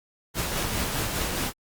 pink noise with tremolo, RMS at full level -27 dBFS, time 0.34-1.53 s, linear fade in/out 50 ms, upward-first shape sine, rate 4.9 Hz, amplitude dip 30%, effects Opus 48 kbps

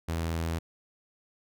sawtooth tone, 82.41 Hz, E2, in tune, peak -25 dBFS, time 0.08-0.59 s, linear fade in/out 10 ms, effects none

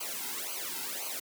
white noise with flanger, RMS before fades -37 dBFS, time 0-1.2 s, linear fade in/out 10 ms, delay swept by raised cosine 0.55 to 1.75 ms, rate 1.9 Hz, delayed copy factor -0.9, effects high-pass 200 Hz 12 dB/octave

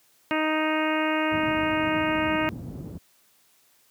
harmonic tone, 311.5 Hz, D#4, 2 cents sharp, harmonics 1 / 2 / 3 / 4 / 5 / 6 / 7 / 8 / 9, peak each -26 / -29 / -31 / -32 / -33 / -34 / -34 / -35 / -36 dBFS, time 0.31-2.49 s, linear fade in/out 0 ms
pink low-pass noise, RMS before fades -33 dBFS, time 1.31-2.98 s, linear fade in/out 5 ms, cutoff 250 Hz, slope 12 dB/octave
effects white hiss -62 dBFS RMS until 3.9 s + high-pass 100 Hz 12 dB/octave

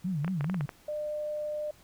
sine tone with vibrato, 164.81 Hz, E3, in tune, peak -28 dBFS, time 0.04-0.66 s, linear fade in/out 10 ms, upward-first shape sine, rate 4.6 Hz, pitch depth 260 cents each way
clicks, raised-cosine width 0.5 ms, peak -22 dBFS, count 8, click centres 0.246 / 0.279 / 0.409 / 0.444 / 0.498 / 0.544 / 0.609 / 0.692 s
sine tone, 601 Hz, D5, 40 cents sharp, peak -31 dBFS, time 0.88-1.71 s, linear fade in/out 5 ms
effects pink hiss -59 dBFS RMS until 1.83 s

